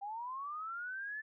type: linear sweep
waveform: sine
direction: up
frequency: 784 to 1760 Hz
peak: -39 dBFS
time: 0.01-1.22 s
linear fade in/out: 20 ms
effects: none